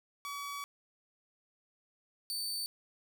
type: tone pair in turn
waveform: sawtooth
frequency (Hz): 1138 / 4552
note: C#6 / C#8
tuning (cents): +45 / +45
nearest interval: 2 octaves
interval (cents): 2400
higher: second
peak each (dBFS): -35 / -32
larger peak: second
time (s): 0.25-0.64 / 2.3-2.66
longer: first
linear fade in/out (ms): 0
effects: 11-bit